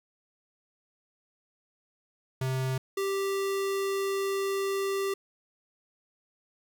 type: tone pair in turn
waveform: square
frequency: 130.81 / 392 Hz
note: C3 / G4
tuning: 0 / 0 cents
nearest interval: octave + perfect fifth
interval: 1900 cents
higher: second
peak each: -28 dBFS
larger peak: neither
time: 2.41-2.78 / 2.97-5.14 s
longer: second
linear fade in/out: 5 ms
effects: 10-bit